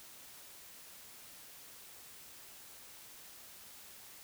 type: silence
effects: white hiss -54 dBFS RMS until 4.23 s